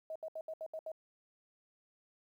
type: tone bursts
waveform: sine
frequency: 636 Hz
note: D#5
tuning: 38 cents sharp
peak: -39 dBFS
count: 7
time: 0.1-0.918 s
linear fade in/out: 2 ms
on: 56 ms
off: 71 ms
effects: 12-bit